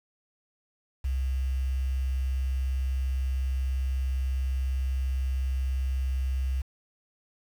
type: tone with quantisation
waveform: sine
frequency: 65.5 Hz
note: C2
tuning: 2 cents sharp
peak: -25 dBFS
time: 1.04-6.62 s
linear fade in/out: 10 ms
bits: 8
effects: none